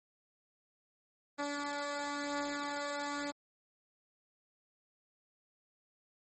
10% pulse beating tone pair, 287 / 288 Hz, D4 / D4, -40 / -34 cents, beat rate 1 Hz, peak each -35 / -28 dBFS, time 1.38-3.32 s, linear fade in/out 20 ms, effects MP3 32 kbps

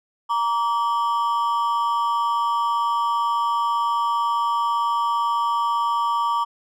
triangle ring-modulated tone, 1046.5 Hz, C6, in tune, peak -14 dBFS, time 0.29-6.45 s, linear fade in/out 20 ms, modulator 109 Hz, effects none

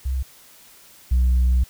sine tone pair in turn, 65.41 / 62.45 Hz, C2 / B1, 0 / +20 cents, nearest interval minor second, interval 80 cents, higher first, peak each -20 / -12 dBFS, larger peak second, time 0.05-0.23 / 1.11-1.64 s, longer second, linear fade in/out 10 ms, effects tanh soft clip ceiling -13 dBFS + white hiss -49 dBFS RMS until 1.69 s

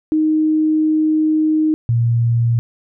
sine tone pair in turn, 311.1 / 117.34 Hz, D#4 / A#2, 0 / +12 cents, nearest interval octave + perfect fourth, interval 1688 cents, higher first, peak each -12 dBFS, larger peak neither, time 0.12-1.74 / 1.89-2.59 s, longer first, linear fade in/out 0 ms, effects none

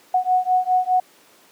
sine beating tone pair, 734 / 738.9 Hz, F#5 / F#5, -14 / -3 cents, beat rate 4.9 Hz, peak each -19 dBFS, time 0.14-1 s, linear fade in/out 5 ms, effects pink hiss -52 dBFS RMS until 1.51 s + high-pass 300 Hz 12 dB/octave

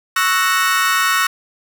35% pulse chord, F# dominant seventh, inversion second, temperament equal with one note detuned, 1108.7 / 1318.5 / 1480 / 1857.1 Hz, C#6 / E6 / F#6 / A#6, 0 / 0 / 0 / -7 cents, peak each -18 dBFS, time 0.16-1.27 s, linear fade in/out 5 ms, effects none

